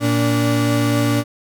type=tone pair together; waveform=35% pulse; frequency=116.54 / 289.3 Hz; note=A#2 / D4; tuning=0 / -26 cents; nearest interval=octave + major third; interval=1574 cents; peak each=-16 dBFS; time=0-1.24 s; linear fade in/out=50 ms; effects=none